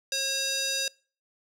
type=tone with band-pass filter; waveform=square; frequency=541 Hz; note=C#5; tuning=42 cents flat; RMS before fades=-29 dBFS; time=0.12-0.88 s; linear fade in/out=2 ms; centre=5300 Hz; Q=2; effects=noise-tail reverb RT60 0.4 s tail -24 dB re dry